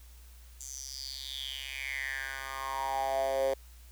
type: tone with high-pass filter sweep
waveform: 10% pulse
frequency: 134.7 Hz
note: C#3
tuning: 49 cents flat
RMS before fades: -35 dBFS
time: 0.6-3.54 s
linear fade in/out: 5 ms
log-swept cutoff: 7000 to 490 Hz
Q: 6.9
effects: added 60 Hz sine -50 dBFS peak until 3.91 s + white hiss -60 dBFS RMS until 3.91 s